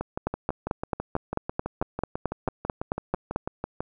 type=two click trains; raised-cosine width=1 ms; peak=-11 / -15 dBFS; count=15 / 24; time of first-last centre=0.27-3.361 / 0.01-3.805 s; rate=4.53 / 6.06 Hz; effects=none